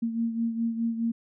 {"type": "beating tone pair", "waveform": "sine", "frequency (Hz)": [229.1, 233.9], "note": ["A#3", "A#3"], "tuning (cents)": [-30, 6], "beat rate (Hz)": 4.8, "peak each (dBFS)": [-26, -33], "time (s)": [0.02, 1.12], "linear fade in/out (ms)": 10, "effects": []}